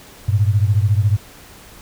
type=beating tone pair; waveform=sine; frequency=99 / 113 Hz; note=G2 / A2; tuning=+18 / +47 cents; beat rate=14 Hz; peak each=-14 / -17 dBFS; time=0.28-1.17 s; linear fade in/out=10 ms; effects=pink hiss -42 dBFS RMS until 1.81 s